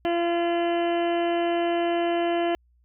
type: harmonic tone with a mistuned harmonic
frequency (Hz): 342.3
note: F4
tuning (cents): -35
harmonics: 1 / 2 / 3 / 4 / 5 / 6 / 7 / 8 / 9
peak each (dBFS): -24 / -25 / -38 / -41 / -38 / -41 / -44 / -41 / -39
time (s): 0.05-2.55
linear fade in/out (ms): 0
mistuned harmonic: 9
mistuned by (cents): -26
effects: added 60 Hz sine -59 dBFS peak until 2.84 s